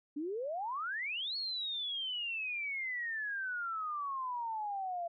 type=exponential two-way sweep; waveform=sine; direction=up then down; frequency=280 to 4397 to 674 Hz; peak=-35 dBFS; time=0.16-5.08 s; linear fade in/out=10 ms; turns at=1.36 s; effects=none